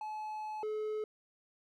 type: tone pair in turn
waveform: triangle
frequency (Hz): 858 / 429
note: A5 / A4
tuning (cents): -44 / -44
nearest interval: octave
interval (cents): 1200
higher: first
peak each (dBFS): -36 / -32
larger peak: second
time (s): 0.01-0.63 / 0.63-1.04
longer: first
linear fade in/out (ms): 2
effects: none